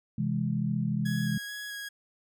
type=chord; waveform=sine; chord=C augmented; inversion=none; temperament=equal; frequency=130.81 / 164.81 / 207.7 Hz; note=C3 / E3 / G#3; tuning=0 / 0 / 0 cents; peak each=-31 / -31 / -30 dBFS; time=0.18-1.38 s; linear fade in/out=5 ms
type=tone with vibrato; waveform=sawtooth; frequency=1661.2 Hz; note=G#6; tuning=in tune; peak=-33 dBFS; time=1.05-1.89 s; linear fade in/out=10 ms; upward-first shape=square; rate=2.3 Hz; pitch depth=10 cents each way
effects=none